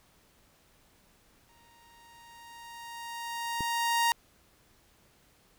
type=tone with exponential growth; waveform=sawtooth; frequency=934 Hz; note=A#5; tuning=3 cents sharp; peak=-19 dBFS; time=1.49-4.12 s; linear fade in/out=1 ms; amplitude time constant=570 ms
type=click; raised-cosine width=3 ms; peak=-24 dBFS; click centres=3.607 s
effects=pink hiss -64 dBFS RMS until 5.58 s